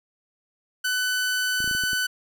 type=tone; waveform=sawtooth; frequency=1500 Hz; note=F#6; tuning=23 cents sharp; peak=-19 dBFS; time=0.84-2.07 s; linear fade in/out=10 ms
type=clicks; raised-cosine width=3 ms; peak=-25 dBFS; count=7; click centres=1.604 / 1.643 / 1.677 / 1.712 / 1.75 / 1.837 / 1.932 s
effects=none